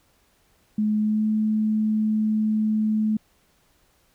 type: tone with pitch glide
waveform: sine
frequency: 212.8 to 215.8 Hz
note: G#3 to A3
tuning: +42 to -33 cents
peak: -19 dBFS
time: 0.78-3.17 s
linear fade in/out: 5 ms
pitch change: +25 cents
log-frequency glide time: 0.99-1.26 s
effects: pink hiss -63 dBFS RMS until 4.14 s